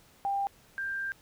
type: tone pair in turn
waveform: sine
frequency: 795 / 1586.2 Hz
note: G5 / G6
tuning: +24 / +20 cents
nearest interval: octave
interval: 1196 cents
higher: second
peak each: -27 / -31 dBFS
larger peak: first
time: 0.25-0.47 / 0.78-1.12 s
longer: second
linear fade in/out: 0 ms
effects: pink hiss -60 dBFS RMS until 1.21 s